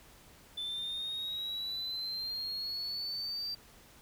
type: linear sweep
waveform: triangle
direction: up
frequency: 3509 to 4683 Hz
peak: -33 dBFS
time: 0.57-3.55 s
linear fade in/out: 10 ms
effects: tanh soft clip ceiling -30 dBFS + pink hiss -58 dBFS RMS until 4.01 s